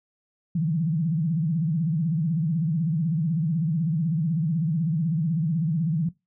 sine tone with vibrato, 161.5 Hz, E3, 35 cents flat, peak -21 dBFS, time 0.55-6.09 s, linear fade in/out 5 ms, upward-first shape sine, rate 16 Hz, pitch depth 180 cents each way, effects noise-tail reverb RT60 0.2 s tail -20 dB re dry

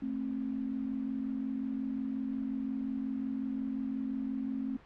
sine tone pair together, 221.1 / 266.7 Hz, A3 / C4, +9 / +33 cents, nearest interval minor third, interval 324 cents, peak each -37 / -34 dBFS, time 0.02-4.77 s, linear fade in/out 5 ms, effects pink hiss -56 dBFS RMS until 4.85 s + low-pass 2000 Hz 12 dB/octave

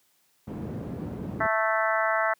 white low-pass noise, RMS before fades -33 dBFS, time 0.47-1.47 s, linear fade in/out 10 ms, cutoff 250 Hz, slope 12 dB/octave
harmonic tone, 220 Hz, A3, in tune, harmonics 3 / 4 / 5 / 6 / 7 / 8 / 9, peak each -27 / -31 / -31 / -29 / -31 / -32 / -32 dBFS, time 1.4-2.34 s, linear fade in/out 10 ms
effects white hiss -67 dBFS RMS until 2.39 s + high-pass 100 Hz 12 dB/octave

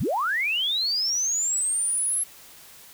sine linear sweep, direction up, 62.4 to 11175 Hz, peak -22 dBFS, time 0-2.24 s, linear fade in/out 10 ms, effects white hiss -48 dBFS RMS until 2.93 s

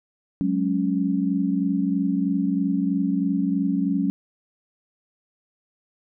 sine chord, F# suspended second, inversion none, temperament just, 185 / 208.1 / 277.5 Hz, F#3 / G#3 / C#4, 0 / +4 / +2 cents, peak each -24 / -26 / -23 dBFS, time 0.41-4.1 s, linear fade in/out 0 ms, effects none

